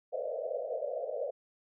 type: band-pass noise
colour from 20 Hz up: pink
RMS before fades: -36 dBFS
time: 0.12-1.31 s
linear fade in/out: 10 ms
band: 470 to 670 Hz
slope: 96 dB/octave
effects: none